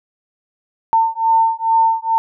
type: beating tone pair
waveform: sine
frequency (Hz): 901 / 903.3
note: A5 / A5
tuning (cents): +41 / +45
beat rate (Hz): 2.3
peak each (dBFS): -15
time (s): 0.93-2.18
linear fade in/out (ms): 0
effects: none